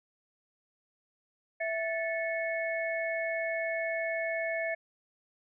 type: tone cluster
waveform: sine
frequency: 659 / 1752 / 2198 Hz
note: E5 / A6 / C#7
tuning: -1 / -8 / -15 cents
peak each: -32 / -36 / -36 dBFS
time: 1.6-4.75 s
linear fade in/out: 10 ms
effects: none